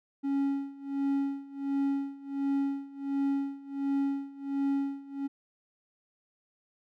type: tone with tremolo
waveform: triangle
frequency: 277.2 Hz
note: C#4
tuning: in tune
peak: -23 dBFS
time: 0.23-5.28 s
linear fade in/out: 20 ms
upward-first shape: sine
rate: 1.4 Hz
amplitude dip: 90%
effects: none